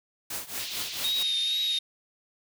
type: noise with tremolo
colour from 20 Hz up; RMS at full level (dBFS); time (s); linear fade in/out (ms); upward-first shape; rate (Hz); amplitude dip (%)
white; -32; 0.3-1.23; 5; triangle; 4.5; 90
type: band-pass noise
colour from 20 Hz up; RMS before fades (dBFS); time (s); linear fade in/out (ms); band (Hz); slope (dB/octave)
white; -37; 0.59-1.79; 10; 2800 to 4700; 24
type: tone with vibrato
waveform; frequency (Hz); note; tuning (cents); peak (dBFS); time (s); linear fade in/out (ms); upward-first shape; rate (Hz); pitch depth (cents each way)
triangle; 3729; A#7; 0; -24; 1.04-1.79; 5; triangle; 2.2; 40
effects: none